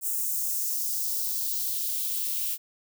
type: noise with high-pass filter sweep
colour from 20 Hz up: violet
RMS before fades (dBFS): -29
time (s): 0.01-2.58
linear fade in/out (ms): 50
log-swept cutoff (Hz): 7900 to 2600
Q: 1.8
effects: none